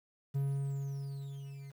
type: tone with level ramp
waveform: triangle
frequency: 138.59 Hz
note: C#3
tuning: in tune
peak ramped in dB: -27 to -43 dBFS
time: 0.34-1.72 s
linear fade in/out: 20 ms
effects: 10-bit